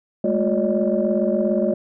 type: tone cluster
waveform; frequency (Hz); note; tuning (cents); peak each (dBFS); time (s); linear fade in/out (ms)
sine; 205.5 / 222.7 / 359.5 / 564 / 611; G#3 / A3 / F#4 / C#5 / D#5; -18 / +21 / -50 / +30 / -32; -23; 0.24-1.74; 5
effects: tanh soft clip ceiling -8 dBFS